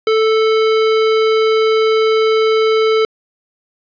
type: tone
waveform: square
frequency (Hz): 440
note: A4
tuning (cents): 0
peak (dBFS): -11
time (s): 0.07-3.05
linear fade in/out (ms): 2
effects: resampled to 11025 Hz + 8-bit